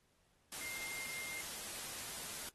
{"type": "tone in noise", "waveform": "sine", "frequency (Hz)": 2111, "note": "C7", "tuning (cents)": 15, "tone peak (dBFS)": -45, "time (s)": [0.61, 1.41], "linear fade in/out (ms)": 2, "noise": "white", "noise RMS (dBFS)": -45, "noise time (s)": [0.52, 2.49], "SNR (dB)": -3, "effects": ["pink hiss -75 dBFS RMS until 2.54 s", "AAC 32 kbps"]}